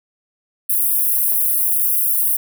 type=high-pass noise; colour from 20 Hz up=white; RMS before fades=-17 dBFS; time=0.69-2.37 s; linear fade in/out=10 ms; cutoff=10000 Hz; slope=48 dB/octave; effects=none